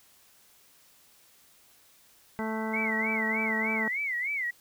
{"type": "harmonic tone", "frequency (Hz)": 220, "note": "A3", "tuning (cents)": 0, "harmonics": [1, 2, 3, 4, 5, 6, 7, 9], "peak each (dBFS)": [-32, -37, -40, -37, -43, -45, -42, -41], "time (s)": [2.39, 3.88], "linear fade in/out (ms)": 0}
{"type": "tone with vibrato", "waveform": "sine", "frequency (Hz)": 2100, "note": "C7", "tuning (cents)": 6, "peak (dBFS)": -28, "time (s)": [2.73, 4.51], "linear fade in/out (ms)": 10, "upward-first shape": "sine", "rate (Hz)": 3.3, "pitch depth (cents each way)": 170}
{"effects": ["white hiss -60 dBFS RMS until 4.6 s"]}